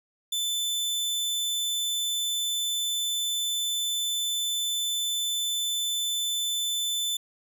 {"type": "tone", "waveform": "sawtooth", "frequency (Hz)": 3520, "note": "A7", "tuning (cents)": 0, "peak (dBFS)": -23, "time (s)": [0.32, 7.17], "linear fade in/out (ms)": 5, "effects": []}